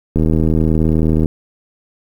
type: click train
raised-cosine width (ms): 3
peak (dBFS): -3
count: 88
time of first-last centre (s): 0.16-1.258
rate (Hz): 79.2
effects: 7-bit